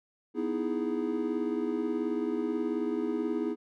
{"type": "chord", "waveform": "triangle", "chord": "E major seventh", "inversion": "second", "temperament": "equal", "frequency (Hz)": [246.9, 311.1, 329.6, 415.3], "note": ["B3", "D#4", "E4", "G#4"], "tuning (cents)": [0, 0, 0, 0], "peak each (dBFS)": -32, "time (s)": [0.34, 3.56], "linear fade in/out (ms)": 50, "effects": []}